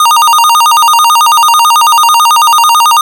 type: tone with vibrato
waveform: square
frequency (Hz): 1070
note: C6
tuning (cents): +38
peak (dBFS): -4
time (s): 0-3.01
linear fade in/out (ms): 2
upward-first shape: square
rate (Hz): 9.1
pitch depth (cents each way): 240
effects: 7-bit